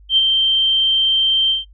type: tone with ADSR envelope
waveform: sine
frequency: 3136 Hz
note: G7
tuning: in tune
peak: -8 dBFS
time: 0.09-1.65 s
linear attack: 79 ms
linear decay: 33 ms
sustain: -4 dB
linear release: 150 ms
effects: noise-tail reverb RT60 0.1 s tail -20 dB re dry + added 50 Hz sine -42 dBFS peak until 1.73 s